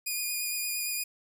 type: tone with vibrato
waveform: 5% pulse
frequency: 2449 Hz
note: D#7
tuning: 28 cents flat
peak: -21 dBFS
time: 0.06-1.04 s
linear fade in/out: 10 ms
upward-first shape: sine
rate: 8.7 Hz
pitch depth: 17 cents each way
effects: none